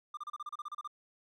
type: tone bursts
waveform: triangle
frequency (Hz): 1197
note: D6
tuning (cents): +33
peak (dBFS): -36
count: 12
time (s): 0.14-0.876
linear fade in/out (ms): 5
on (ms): 32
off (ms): 32
effects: none